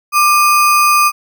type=tone with sample-and-hold; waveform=sine; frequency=1187 Hz; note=D6; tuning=18 cents sharp; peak=-7 dBFS; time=0.12-1.12 s; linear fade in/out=50 ms; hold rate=3675 Hz; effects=none